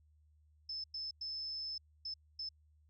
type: tone bursts at uneven times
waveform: sine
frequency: 5250 Hz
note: E8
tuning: 8 cents flat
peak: -39 dBFS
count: 5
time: 0.69-0.84 / 0.94-1.11 / 1.21-1.78 / 2.05-2.14 / 2.39-2.49 s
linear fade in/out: 5 ms
effects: added 76 Hz sine -65 dBFS peak until 2.89 s